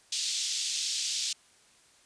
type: band-pass noise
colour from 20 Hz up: pink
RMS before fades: -32 dBFS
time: 0.12-1.33 s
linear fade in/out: 5 ms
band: 3500 to 7500 Hz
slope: 24 dB/octave
effects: white hiss -61 dBFS RMS until 2.05 s + resampled to 22050 Hz